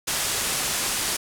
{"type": "low-pass noise", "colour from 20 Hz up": "white", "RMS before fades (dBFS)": -26, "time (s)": [0.07, 1.17], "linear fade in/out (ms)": 10, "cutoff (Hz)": 11000, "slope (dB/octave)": 24, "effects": []}